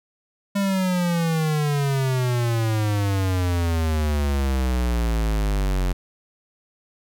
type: exponential sweep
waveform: square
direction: down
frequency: 201.5 to 44.89 Hz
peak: -20 dBFS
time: 0.55-5.93 s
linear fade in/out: 10 ms
effects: none